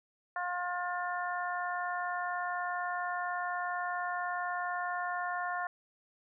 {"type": "harmonic tone", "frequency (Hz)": 355.8, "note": "F4", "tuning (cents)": 32, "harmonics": [2, 3, 4, 5], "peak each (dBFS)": [-36, -38, -39, -40], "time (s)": [0.36, 5.67], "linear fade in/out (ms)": 2, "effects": []}